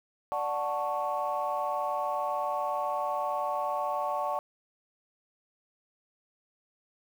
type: chord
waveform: sine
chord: D major seventh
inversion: none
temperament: equal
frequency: 587.3 / 740 / 880 / 1108.7 Hz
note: D5 / F#5 / A5 / C#6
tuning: 0 / 0 / 0 / 0 cents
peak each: -33 dBFS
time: 0.32-4.39 s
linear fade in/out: 0 ms
effects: tanh soft clip ceiling -20 dBFS + 9-bit